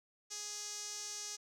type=tone with band-pass filter; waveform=sawtooth; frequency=415.3 Hz; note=G#4; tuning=in tune; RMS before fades=-44 dBFS; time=0.3-1.37 s; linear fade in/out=20 ms; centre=6100 Hz; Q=4.3; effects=none